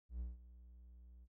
triangle tone with ADSR envelope, 60.3 Hz, B1, 41 cents flat, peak -37 dBFS, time 0.09-1.28 s, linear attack 110 ms, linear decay 170 ms, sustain -17 dB, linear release 48 ms, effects none

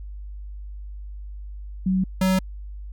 sine / square tone pair in turn, 187.6 / 187.6 Hz, F#3 / F#3, +24 / +24 cents, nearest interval unison, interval 0 cents, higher neither, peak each -18 dBFS, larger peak neither, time 1.86-2.04 / 2.21-2.39 s, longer neither, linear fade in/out 5 ms, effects added 50 Hz sine -33 dBFS peak until 2.92 s

